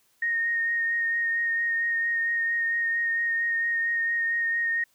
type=tone with vibrato; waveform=sine; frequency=1853 Hz; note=A#6; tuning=11 cents flat; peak=-23 dBFS; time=0.22-4.84 s; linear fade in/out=5 ms; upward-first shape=sine; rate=4.4 Hz; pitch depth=15 cents each way; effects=white hiss -66 dBFS RMS until 4.94 s